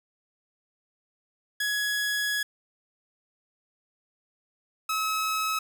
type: tone pair in turn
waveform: sawtooth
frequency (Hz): 1678 / 1286.8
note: G#6 / E6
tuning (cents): +17 / -42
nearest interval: perfect fourth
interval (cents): 459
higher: first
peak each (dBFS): -22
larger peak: neither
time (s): 1.6-2.43 / 4.89-5.59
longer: first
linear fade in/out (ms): 5
effects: none